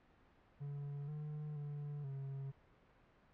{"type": "tone with pitch steps", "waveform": "triangle", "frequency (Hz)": [142.8, 150.5, 145.8, 136.6], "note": ["D3", "D3", "D3", "C#3"], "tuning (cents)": [-48, 43, -12, -25], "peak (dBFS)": -40, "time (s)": [0.6, 2.52], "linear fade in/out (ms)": 20, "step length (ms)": 480, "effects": ["pink hiss -68 dBFS RMS until 3.33 s", "low-pass 2000 Hz 12 dB/octave"]}